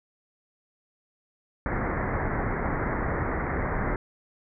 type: low-pass noise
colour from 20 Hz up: pink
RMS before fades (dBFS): -28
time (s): 1.66-3.96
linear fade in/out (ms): 2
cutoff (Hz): 2100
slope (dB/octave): 96
effects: none

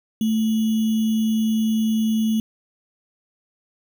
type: tone with sample-and-hold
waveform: sine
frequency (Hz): 220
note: A3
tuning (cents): 0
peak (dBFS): -17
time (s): 0.21-2.4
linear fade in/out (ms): 2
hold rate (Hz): 3150
effects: none

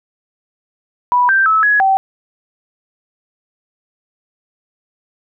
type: tone with pitch steps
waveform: sine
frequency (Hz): 983 / 1569 / 1301 / 1677 / 772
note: B5 / G6 / E6 / G#6 / G5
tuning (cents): -8 / +1 / -23 / +16 / -27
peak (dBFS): -9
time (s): 1.12-1.97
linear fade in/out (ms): 0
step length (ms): 170
effects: none

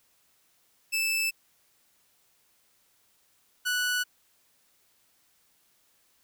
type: tone pair in turn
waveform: sawtooth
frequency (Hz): 2634 / 1478.3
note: E7 / F#6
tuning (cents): -2 / -2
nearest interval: minor seventh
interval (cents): 1000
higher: first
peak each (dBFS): -22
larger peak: neither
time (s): 0.92-1.31 / 3.65-4.04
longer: neither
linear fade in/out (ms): 20
effects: white hiss -67 dBFS RMS until 6.23 s

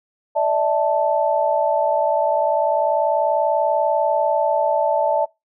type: chord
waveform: sine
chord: D suspended second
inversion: none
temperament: equal with one note detuned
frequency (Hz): 587.3 / 647.6 / 880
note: D5 / E5 / A5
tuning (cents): 0 / -31 / 0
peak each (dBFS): -20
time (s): 0.35-5.26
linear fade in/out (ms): 20
effects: noise-tail reverb RT60 0.2 s tail -23 dB re dry

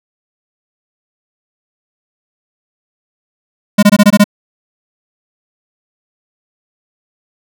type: tone bursts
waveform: square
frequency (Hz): 205.4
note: G#3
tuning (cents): -19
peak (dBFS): -3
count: 7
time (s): 3.78-4.242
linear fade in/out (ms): 10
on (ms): 48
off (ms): 21
effects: none

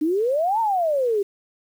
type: exponential two-way sweep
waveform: sine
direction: up then down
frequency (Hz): 293.7 to 930 to 387.5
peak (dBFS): -18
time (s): 0.01-1.23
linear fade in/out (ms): 10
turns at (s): 0.6
effects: 8-bit

